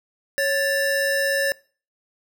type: tone pair together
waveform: square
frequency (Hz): 554.4 / 1760.1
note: C#5 / A6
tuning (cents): 0 / 0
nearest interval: octave + minor sixth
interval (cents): 2000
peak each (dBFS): -23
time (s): 0.38-1.52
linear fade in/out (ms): 0
effects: noise-tail reverb RT60 0.4 s tail -23 dB re dry